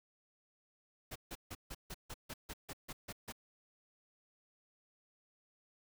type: noise bursts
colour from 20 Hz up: pink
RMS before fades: -45 dBFS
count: 12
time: 1.11-3.324 s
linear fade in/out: 10 ms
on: 47 ms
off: 150 ms
effects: none